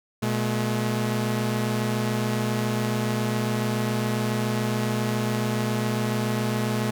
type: tone pair together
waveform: sawtooth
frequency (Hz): 120.4 / 213.6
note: B2 / G#3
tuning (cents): -44 / +49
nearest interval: minor seventh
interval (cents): 993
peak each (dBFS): -22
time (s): 0.22-6.91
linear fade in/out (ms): 10
effects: none